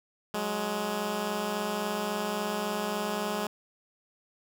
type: tone pair together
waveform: 10% pulse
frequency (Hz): 185.6 / 209.2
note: F#3 / G#3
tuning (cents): +6 / +13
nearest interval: major second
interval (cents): 207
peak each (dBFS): -28 / -22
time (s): 0.34-3.47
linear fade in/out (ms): 2
effects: none